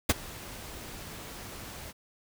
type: noise with ADSR envelope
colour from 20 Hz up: pink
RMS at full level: -20 dBFS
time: 0.09-1.93 s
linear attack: 8 ms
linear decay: 29 ms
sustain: -23 dB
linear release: 33 ms
effects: none